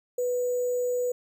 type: tone with sample-and-hold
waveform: sine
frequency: 493.9 Hz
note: B4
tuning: in tune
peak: -24 dBFS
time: 0.18-1.12 s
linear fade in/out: 5 ms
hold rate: 7350 Hz
effects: none